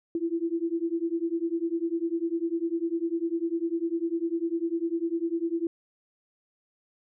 sine beating tone pair, 329.6 / 339.6 Hz, E4 / F4, 0 / -48 cents, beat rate 10 Hz, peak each -29 dBFS, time 0.15-5.67 s, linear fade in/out 2 ms, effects none

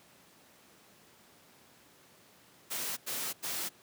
white noise bursts, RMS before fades -36 dBFS, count 3, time 2.7-3.694 s, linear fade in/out 20 ms, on 270 ms, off 92 ms, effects pink hiss -60 dBFS RMS until 3.82 s + high-pass 150 Hz 12 dB/octave

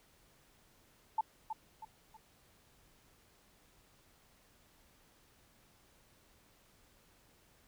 sine tone with echo, 880 Hz, A5, in tune, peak -28 dBFS, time 1.18-1.21 s, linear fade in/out 5 ms, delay 320 ms, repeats 3, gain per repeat -8 dB, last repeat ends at 2.17 s, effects pink hiss -67 dBFS RMS until 7.67 s

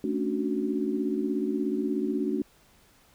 sine chord, D major seventh, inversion second, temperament equal, 220 / 277.2 / 293.7 / 370 Hz, A3 / C#4 / D4 / F#4, 0 / 0 / 0 / 0 cents, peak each -31 dBFS, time 0.04-2.42 s, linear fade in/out 2 ms, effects pink hiss -60 dBFS RMS until 3.14 s

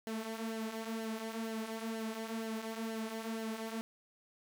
sawtooth tone with flanger, 223.2 Hz, A3, 25 cents sharp, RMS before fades -40 dBFS, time 0.07-3.81 s, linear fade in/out 0 ms, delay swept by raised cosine 0.81 to 5.31 ms, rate 2.1 Hz, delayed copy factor -0.6, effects none

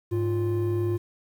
triangle tone pair together, 103.83 / 349.2 Hz, G#2 / F4, 0 / 0 cents, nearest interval octave + major sixth, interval 2100 cents, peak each -23 dBFS, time 0.11-0.98 s, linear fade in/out 20 ms, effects tanh soft clip ceiling -16 dBFS + 9-bit

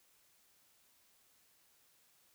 silence, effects white hiss -70 dBFS RMS until 2.34 s

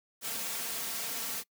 white noise with comb filter, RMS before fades -36 dBFS, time 0.21-1.44 s, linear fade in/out 50 ms, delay 4.4 ms, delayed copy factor +0.6, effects noise-tail reverb RT60 0.1 s tail -24 dB re dry + high-pass 100 Hz 12 dB/octave

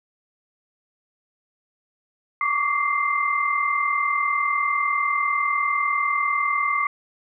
sine tone cluster, 1130 / 1170 / 2087 Hz, C#6 / D6 / C7, +33 / -7 / -5 cents, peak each -24 dBFS, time 2.41-6.87 s, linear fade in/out 2 ms, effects none

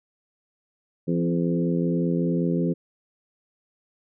harmonic tone with a mistuned harmonic, 85.3 Hz, F2, 40 cents flat, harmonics 2 / 3 / 4 / 5 / 6, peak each -23 / -27 / -29 / -31 / -33 dBFS, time 1.07-2.74 s, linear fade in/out 20 ms, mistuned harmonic 3, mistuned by +19 cents, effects none

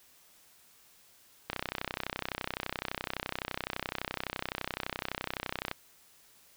click train, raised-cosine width 0.3 ms, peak -16 dBFS, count 135, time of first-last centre 1.5-5.714 s, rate 31.8 Hz, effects white hiss -61 dBFS RMS until 6.56 s

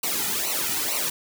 white noise with flanger, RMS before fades -26 dBFS, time 0.03-1.1 s, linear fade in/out 5 ms, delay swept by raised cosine 0.58 to 1.88 ms, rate 2.2 Hz, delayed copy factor -0.85, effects none

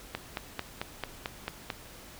click train, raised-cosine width 0.3 ms, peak -16 dBFS, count 8, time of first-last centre 0.15-1.702 s, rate 4.51 Hz, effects pink hiss -49 dBFS RMS until 2.19 s

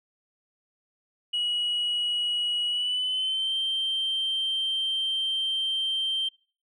sine tone with pitch glide, 2913 to 3140 Hz, F#7 to G7, -28 to +2 cents, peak -23 dBFS, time 1.33-6.29 s, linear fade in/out 10 ms, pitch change +130 cents, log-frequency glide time 2.66-3.55 s, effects noise-tail reverb RT60 0.4 s tail -25 dB re dry + tanh soft clip ceiling -22 dBFS

